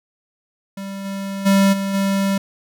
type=tone with level steps; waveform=square; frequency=196 Hz; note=G3; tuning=in tune; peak=-28 / -25 / -12 / -21 / -17 dBFS; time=0.77-2.38 s; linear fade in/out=5 ms; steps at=1.04 / 1.45 / 1.72 / 1.93 s; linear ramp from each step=20 ms; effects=none